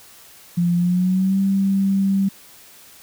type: tone with pitch glide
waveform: sine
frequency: 173.8 to 195.08 Hz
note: F3 to G3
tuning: -8 to -8 cents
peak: -15 dBFS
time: 0.57-2.29 s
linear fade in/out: 10 ms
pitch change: +200 cents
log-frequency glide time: 0.76-1.4 s
effects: white hiss -46 dBFS RMS until 3.02 s